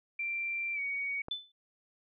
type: tone with pitch glide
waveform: sine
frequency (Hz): 2358 to 2244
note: D7 to C#7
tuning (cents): +6 to +21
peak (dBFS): -32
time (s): 0.19-1.22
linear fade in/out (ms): 5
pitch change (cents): -85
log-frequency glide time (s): 0.74-0.8
type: click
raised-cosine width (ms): 1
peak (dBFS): -27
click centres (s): 1.284
type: tone with exponential decay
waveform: sine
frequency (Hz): 3510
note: A7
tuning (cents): -5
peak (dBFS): -29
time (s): 1.31-1.52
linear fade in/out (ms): 5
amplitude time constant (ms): 44
effects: none